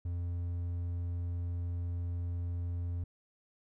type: tone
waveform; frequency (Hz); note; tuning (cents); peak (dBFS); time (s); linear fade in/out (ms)
triangle; 87; F2; -6; -31; 0.05-3.04; 5
effects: none